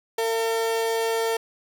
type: tone pair together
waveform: 35% pulse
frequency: 453.2 / 679 Hz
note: A#4 / F5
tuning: -49 / -49 cents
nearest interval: perfect fifth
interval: 700 cents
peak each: -21 / -30 dBFS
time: 0.18-1.37 s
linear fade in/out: 5 ms
effects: none